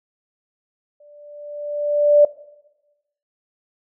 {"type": "tone with exponential growth", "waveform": "sine", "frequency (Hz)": 587.3, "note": "D5", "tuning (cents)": 0, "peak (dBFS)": -6, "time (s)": [1, 2.25], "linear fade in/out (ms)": 5, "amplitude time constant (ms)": 270, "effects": ["noise-tail reverb RT60 1.0 s tail -19 dB re dry"]}